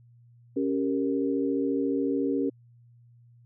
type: chord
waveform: sine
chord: G diminished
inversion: second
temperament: equal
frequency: 277.2 / 392 / 466.2 Hz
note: Db4 / G4 / Bb4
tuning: 0 / 0 / 0 cents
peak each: -26 / -30 / -31 dBFS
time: 0.56-2.5 s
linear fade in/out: 10 ms
effects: added 119 Hz sine -53 dBFS peak until 3.45 s